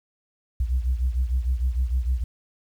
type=beating tone pair; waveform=sine; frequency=61.1 / 67.7 Hz; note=B1 / C#2; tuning=-18 / -40 cents; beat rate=6.6 Hz; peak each=-21 / -25 dBFS; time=0.6-2.24 s; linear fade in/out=5 ms; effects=tanh soft clip ceiling -16 dBFS + 9-bit